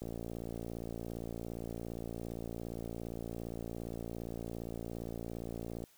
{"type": "click train", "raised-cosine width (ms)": 2, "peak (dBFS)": -28, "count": 335, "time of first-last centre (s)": [0.02, 5.839], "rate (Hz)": 57.4, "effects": ["white hiss -65 dBFS RMS until 5.97 s"]}